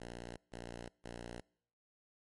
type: tone bursts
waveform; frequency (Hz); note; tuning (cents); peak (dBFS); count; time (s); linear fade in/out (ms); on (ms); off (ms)
5% pulse; 59; A#1; +22; -34; 3; 0-1.41; 5; 370; 150
effects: noise-tail reverb RT60 0.7 s tail -26 dB re dry + MP3 48 kbps